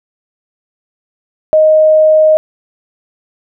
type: tone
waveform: sine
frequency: 623 Hz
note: D#5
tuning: 2 cents sharp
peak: -4 dBFS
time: 1.53-2.37 s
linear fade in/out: 0 ms
effects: none